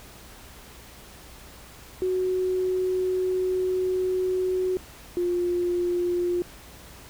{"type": "tone pair in turn", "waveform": "sine", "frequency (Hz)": [370, 352.8], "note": ["F#4", "F4"], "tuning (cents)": [0, 18], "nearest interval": "minor second", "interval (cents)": 82, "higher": "first", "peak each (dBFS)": -22, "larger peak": "neither", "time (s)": [[2.02, 4.77], [5.17, 6.42]], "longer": "first", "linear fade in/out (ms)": 0, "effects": ["added 60 Hz sine -51 dBFS peak until 7.09 s", "pink hiss -47 dBFS RMS until 7.09 s"]}